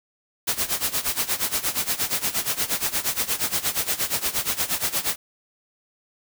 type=noise with tremolo; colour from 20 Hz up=white; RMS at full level=-22 dBFS; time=0.47-5.16 s; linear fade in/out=10 ms; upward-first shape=sine; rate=8.5 Hz; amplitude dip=85%; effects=none